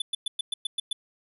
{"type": "tone bursts", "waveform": "square", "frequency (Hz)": 3484, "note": "A7", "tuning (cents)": -18, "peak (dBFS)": -26, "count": 8, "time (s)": [0, 0.93], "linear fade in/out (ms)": 5, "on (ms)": 20, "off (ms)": 110, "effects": ["resampled to 32000 Hz"]}